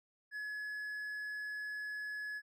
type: tone with hard clipping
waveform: triangle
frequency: 1697 Hz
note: G#6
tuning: 37 cents sharp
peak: -40 dBFS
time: 0.31-2.42 s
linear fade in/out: 50 ms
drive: 6 dB
effects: none